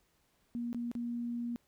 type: tone with dropouts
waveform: sine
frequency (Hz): 237.8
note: A#3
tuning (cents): +35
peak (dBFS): -34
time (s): 0.55-1.56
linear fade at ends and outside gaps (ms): 0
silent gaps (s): 0.73-0.746 / 0.915-0.952
effects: pink hiss -73 dBFS RMS until 1.67 s